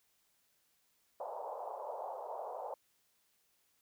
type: band-pass noise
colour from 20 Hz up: white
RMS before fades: -43 dBFS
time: 1.2-2.74 s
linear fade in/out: 2 ms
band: 490 to 930 Hz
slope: 48 dB/octave
effects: white hiss -75 dBFS RMS until 3.81 s